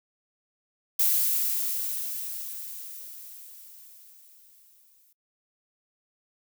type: noise with exponential decay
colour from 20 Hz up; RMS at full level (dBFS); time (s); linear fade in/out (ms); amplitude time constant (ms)
violet; -22; 0.99-5.13; 5; 900
effects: noise-tail reverb RT60 0.1 s tail -25 dB re dry